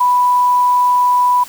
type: tone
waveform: sine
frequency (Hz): 987.8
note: B5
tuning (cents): 0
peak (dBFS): -9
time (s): 0-1.44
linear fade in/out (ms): 10
effects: white hiss -36 dBFS RMS until 1.48 s